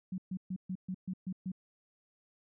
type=tone bursts; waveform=sine; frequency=185.7 Hz; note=F#3; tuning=7 cents sharp; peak=-34 dBFS; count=8; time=0.12-1.518 s; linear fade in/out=5 ms; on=61 ms; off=130 ms; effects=none